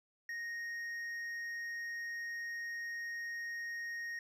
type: tone with hard clipping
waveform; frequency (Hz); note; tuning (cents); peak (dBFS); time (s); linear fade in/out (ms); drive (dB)
triangle; 1864.7; A#6; 0; -40; 0.29-4.19; 2; 7
effects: none